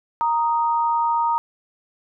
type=tone pair together; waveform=sine; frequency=932.3 / 1244.5 Hz; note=A#5 / D#6; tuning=0 / 0 cents; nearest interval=perfect fourth; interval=500 cents; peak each=-18 / -25 dBFS; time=0.21-1.38 s; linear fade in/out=0 ms; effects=none